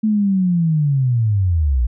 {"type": "linear sweep", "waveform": "sine", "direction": "down", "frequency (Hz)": [220, 55.6], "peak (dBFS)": -13, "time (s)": [0.03, 1.87], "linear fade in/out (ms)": 10, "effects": []}